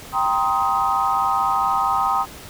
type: chord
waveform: sine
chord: C minor seventh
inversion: second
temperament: just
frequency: 784.9 / 941.9 / 1046.5 / 1255.8 Hz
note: G5 / Bb5 / C6 / Eb6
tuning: +2 / +18 / 0 / +16 cents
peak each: -22 / -24 / -24 / -21 dBFS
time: 0.12-2.26 s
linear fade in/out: 50 ms
effects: pink hiss -39 dBFS RMS until 2.49 s